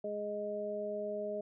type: harmonic tone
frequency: 207.7 Hz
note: G#3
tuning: in tune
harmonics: 1 / 2 / 3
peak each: -45 / -40 / -37 dBFS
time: 0.04-1.41 s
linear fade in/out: 5 ms
effects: none

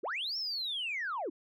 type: linear two-way sweep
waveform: sine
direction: up then down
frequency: 262.1 to 5480 to 262.1 Hz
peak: -32 dBFS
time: 0.03-1.3 s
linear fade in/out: 10 ms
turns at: 0.37 s
effects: tanh soft clip ceiling -29 dBFS

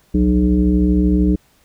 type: tone with frequency modulation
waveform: sine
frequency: 185 Hz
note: F#3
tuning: in tune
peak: -11 dBFS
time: 0.14-1.36 s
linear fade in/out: 10 ms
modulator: 119 Hz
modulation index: 1.3
effects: pink hiss -56 dBFS RMS until 1.64 s

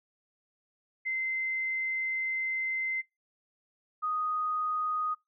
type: tone pair in turn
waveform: sine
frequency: 2071 / 1243.9 Hz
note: C7 / D#6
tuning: -18 / -1 cents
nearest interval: major sixth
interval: 883 cents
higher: first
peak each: -29 / -28 dBFS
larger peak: second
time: 1.05-3.02 / 4.02-5.15 s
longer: first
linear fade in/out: 20 ms
effects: noise-tail reverb RT60 0.2 s tail -25 dB re dry

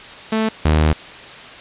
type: tone pair in turn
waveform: sawtooth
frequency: 220 / 77.47 Hz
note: A3 / D#2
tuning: 0 / -7 cents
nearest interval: octave + tritone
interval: 1807 cents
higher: first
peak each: -12 / -8 dBFS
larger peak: second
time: 0.32-0.49 / 0.65-0.93 s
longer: second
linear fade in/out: 5 ms
effects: white hiss -36 dBFS RMS until 1.6 s + resampled to 8000 Hz

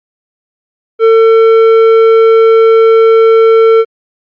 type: tone with tanh clipping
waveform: sine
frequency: 450 Hz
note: A4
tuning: 39 cents sharp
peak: -4 dBFS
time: 0.99-3.85 s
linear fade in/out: 50 ms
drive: 10 dB
effects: Opus 48 kbps

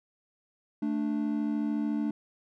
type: tone pair together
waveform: triangle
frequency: 220 / 293.7 Hz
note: A3 / D4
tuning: 0 / 0 cents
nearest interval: perfect fourth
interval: 500 cents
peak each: -28 dBFS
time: 0.82-2.11 s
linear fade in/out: 5 ms
effects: none

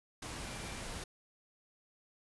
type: tone in noise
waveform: sine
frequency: 2354 Hz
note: D7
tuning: 3 cents sharp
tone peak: -54 dBFS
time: 0.45-0.8 s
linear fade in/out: 5 ms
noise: pink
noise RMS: -43 dBFS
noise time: 0.22-1.04 s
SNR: -14 dB
effects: resampled to 24000 Hz

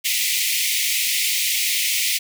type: high-pass noise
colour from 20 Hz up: pink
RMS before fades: -21 dBFS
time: 0.04-2.19 s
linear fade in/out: 20 ms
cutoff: 2000 Hz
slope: 96 dB/octave
effects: none

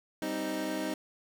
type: chord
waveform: 25% pulse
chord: C minor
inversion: second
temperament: equal with one note detuned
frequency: 196 / 260.6 / 311.1 Hz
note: G3 / C4 / Eb4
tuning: 0 / -7 / 0 cents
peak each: -36 / -34 / -30 dBFS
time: 0.22-0.94 s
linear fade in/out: 2 ms
effects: none

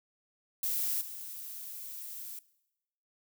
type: noise with level steps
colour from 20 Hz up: violet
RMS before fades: -32 / -43 dBFS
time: 0.63-2.39 s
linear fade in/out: 2 ms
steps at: 1.01 s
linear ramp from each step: 5 ms
effects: noise-tail reverb RT60 0.9 s tail -20 dB re dry

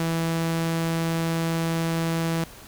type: tone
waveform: sawtooth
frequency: 164.81 Hz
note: E3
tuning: in tune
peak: -19 dBFS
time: 0-2.44 s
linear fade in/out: 2 ms
effects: pink hiss -45 dBFS RMS until 2.67 s

